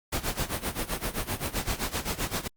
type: noise with tremolo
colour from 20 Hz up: pink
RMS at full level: -28 dBFS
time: 0.12-2.48 s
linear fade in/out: 10 ms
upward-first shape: sine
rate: 7.7 Hz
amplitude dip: 85%
effects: Opus 48 kbps